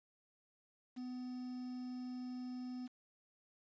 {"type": "tone with quantisation", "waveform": "triangle", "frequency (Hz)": 250.7, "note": "B3", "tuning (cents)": 26, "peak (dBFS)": -40, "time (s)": [0.96, 2.88], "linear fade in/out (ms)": 20, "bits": 10, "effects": ["resampled to 16000 Hz"]}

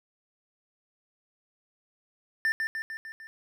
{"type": "tone with echo", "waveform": "triangle", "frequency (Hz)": 1784, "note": "A6", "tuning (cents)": 23, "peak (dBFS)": -21, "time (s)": [2.45, 2.52], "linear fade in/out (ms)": 0, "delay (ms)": 150, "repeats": 5, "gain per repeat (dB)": -4, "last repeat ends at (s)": 3.27, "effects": []}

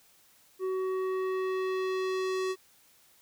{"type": "tone with low-pass filter sweep", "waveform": "square", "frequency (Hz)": 375.7, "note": "F#4", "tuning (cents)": 26, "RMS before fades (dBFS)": -31, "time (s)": [0.59, 2.56], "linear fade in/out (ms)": 50, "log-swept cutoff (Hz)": [860, 7900], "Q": 0.79, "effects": ["white hiss -62 dBFS RMS until 3.21 s"]}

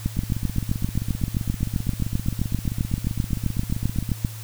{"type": "two click trains", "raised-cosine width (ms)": 5, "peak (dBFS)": [-15, -9], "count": [61, 33], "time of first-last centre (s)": [[0.17, 4.092], [0.06, 4.248]], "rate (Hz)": [15.3, 7.64], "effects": ["added 110 Hz sine -34 dBFS peak until 4.43 s", "white hiss -42 dBFS RMS until 4.43 s"]}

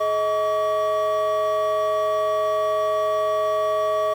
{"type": "tone cluster", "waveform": "triangle", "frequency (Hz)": [426, 631, 1137], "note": ["G#4", "D#5", "C#6"], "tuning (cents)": [44, 24, 44], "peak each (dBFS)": [-27, -18, -22], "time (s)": [0, 4.14], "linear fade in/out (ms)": 10, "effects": ["tanh soft clip ceiling -12 dBFS", "8-bit"]}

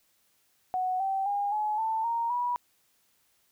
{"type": "tone with pitch steps", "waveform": "sine", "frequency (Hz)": [740, 774.6, 810.7, 848.6, 888.2, 929.7, 973.1], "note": ["F#5", "G5", "G#5", "G#5", "A5", "A#5", "B5"], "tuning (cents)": [0, -21, -42, 37, 16, -5, -26], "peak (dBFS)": -26, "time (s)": [0.74, 2.56], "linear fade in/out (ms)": 0, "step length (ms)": 260, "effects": ["white hiss -69 dBFS RMS until 3.51 s"]}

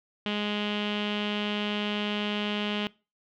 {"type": "tone with low-pass filter", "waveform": "sawtooth", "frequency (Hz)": 208, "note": "G#3", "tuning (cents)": 3, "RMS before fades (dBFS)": -30, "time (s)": [0.26, 2.87], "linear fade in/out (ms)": 0, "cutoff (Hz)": 3100, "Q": 5.6, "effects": ["noise-tail reverb RT60 0.3 s tail -22 dB re dry"]}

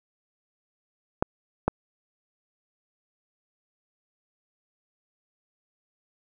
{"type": "clicks", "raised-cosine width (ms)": 1, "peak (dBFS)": -7, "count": 2, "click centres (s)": [1.225, 1.68], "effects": []}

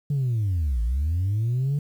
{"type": "linear two-way sweep", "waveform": "sine", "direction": "down then up", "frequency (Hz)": [147.5, 53.8, 147.5], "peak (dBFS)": -19, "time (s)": [0.1, 1.79], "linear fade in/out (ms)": 5, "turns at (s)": 0.82, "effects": ["tanh soft clip ceiling -19 dBFS", "9-bit"]}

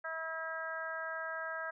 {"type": "harmonic tone", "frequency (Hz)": 323.1, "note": "E4", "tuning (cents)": -35, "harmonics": [2, 3, 4, 5, 6], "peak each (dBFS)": [-43, -48, -43, -40, -50], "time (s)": [0.04, 1.71], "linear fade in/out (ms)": 10, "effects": []}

